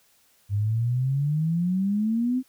sine exponential sweep, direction up, 98.8 to 261.6 Hz, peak -21 dBFS, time 0.49-2.43 s, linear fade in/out 50 ms, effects white hiss -62 dBFS RMS until 2.48 s

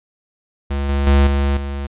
square tone with level steps, 69.9 Hz, C#2, 15 cents sharp, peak -19 / -16 / -10 / -15 / -23 dBFS, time 0.7-1.87 s, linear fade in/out 10 ms, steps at 0.89 / 1.07 / 1.27 / 1.57 s, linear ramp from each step 2 ms, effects resampled to 8000 Hz

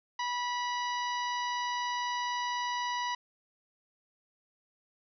harmonic tone, 977 Hz, B5, 19 cents flat, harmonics 1 / 2 / 3 / 4 / 5 / 6, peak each -32 / -38 / -42 / -44 / -46 / -48 dBFS, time 0.19-3.15 s, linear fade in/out 5 ms, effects none

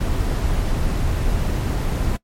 brown noise, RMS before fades -20 dBFS, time 0-2.17 s, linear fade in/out 10 ms, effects noise-tail reverb RT60 0.1 s tail -20 dB re dry + MP3 64 kbps

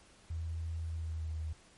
sine tone with pitch glide, 81.9 to 78.97 Hz, E2 to D#2, -11 to +26 cents, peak -35 dBFS, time 0.3-1.53 s, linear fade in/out 5 ms, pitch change -63 cents, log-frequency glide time 0.88-1.37 s, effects pink hiss -61 dBFS RMS until 1.77 s + MP3 48 kbps

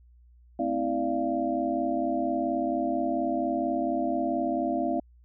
sine tone cluster, 221.9 / 260.3 / 324.6 / 589 / 688 Hz, A3 / C4 / E4 / D5 / F5, +15 / -9 / -27 / +5 / -26 cents, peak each -38 / -30 / -31 / -33 / -29 dBFS, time 0.59-5 s, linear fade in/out 5 ms, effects added 60 Hz sine -53 dBFS peak until 5.24 s

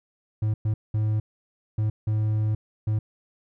triangle tone bursts at uneven times, 107.7 Hz, A2, 37 cents flat, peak -19 dBFS, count 6, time 0.42-0.54 / 0.65-0.74 / 0.94-1.2 / 1.78-1.9 / 2.07-2.55 / 2.87-2.99 s, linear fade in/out 5 ms, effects none

